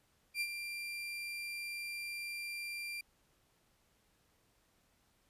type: tone with ADSR envelope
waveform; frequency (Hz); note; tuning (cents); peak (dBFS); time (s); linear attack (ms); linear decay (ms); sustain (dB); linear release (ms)
35% pulse; 2374; D7; +18; -30; 0.34-3.01; 69; 56; -8; 4
effects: pink hiss -73 dBFS RMS until 5.29 s + resampled to 32000 Hz